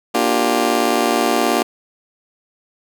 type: chord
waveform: 20% pulse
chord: G minor seventh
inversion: first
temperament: just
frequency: 235.2 / 294 / 352.8 / 392 Hz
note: Bb3 / D4 / F4 / G4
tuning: +16 / +2 / +18 / 0 cents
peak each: -16 dBFS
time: 0.14-1.63 s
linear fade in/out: 10 ms
effects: none